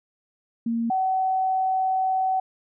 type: tone pair in turn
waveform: sine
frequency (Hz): 231.1 / 756.1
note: A#3 / F#5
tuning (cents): -15 / +37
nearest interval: octave + major sixth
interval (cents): 2052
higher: second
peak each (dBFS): -22 / -20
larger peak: second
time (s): 0.66-0.9 / 0.9-2.4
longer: second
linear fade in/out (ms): 5
effects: none